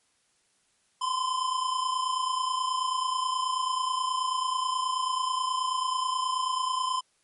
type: tone pair together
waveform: square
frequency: 1020.7 / 1050 Hz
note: C6 / C6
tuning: -43 / +6 cents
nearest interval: unison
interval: 49 cents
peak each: -28 / -33 dBFS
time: 1.01-7.01 s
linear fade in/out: 10 ms
effects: white hiss -69 dBFS RMS until 7.23 s + MP3 48 kbps